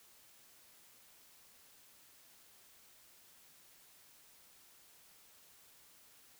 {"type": "silence", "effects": ["white hiss -63 dBFS RMS until 6.39 s"]}